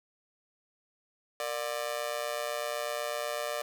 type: tone with amplitude modulation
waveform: sawtooth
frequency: 593 Hz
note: D5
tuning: 17 cents sharp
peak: -24 dBFS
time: 1.4-3.62 s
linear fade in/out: 2 ms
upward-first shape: sine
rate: 128 Hz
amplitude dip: 95%
effects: none